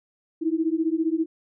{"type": "beating tone pair", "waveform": "sine", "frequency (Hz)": [315.7, 330.7], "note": ["D#4", "E4"], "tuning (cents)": [25, 6], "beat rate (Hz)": 15, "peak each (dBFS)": -24, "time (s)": [0.41, 1.26], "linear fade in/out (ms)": 20, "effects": []}